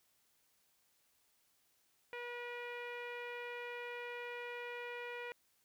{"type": "tone with low-pass filter", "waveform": "sawtooth", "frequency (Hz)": 482.8, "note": "B4", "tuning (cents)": -39, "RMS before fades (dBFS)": -45, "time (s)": [2.13, 5.32], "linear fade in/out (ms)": 0, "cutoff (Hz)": 2300, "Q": 3.7, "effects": ["white hiss -75 dBFS RMS until 5.64 s"]}